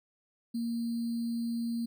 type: tone with sample-and-hold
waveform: sine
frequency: 233.1 Hz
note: A#3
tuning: in tune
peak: -30 dBFS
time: 0.54-1.86 s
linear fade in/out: 10 ms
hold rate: 4410 Hz
effects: none